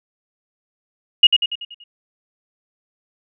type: tone with echo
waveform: sine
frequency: 2869 Hz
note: F7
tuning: 46 cents sharp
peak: -4 dBFS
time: 1.23-1.27 s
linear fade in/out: 5 ms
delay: 95 ms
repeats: 6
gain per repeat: -6 dB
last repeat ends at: 1.84 s
effects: none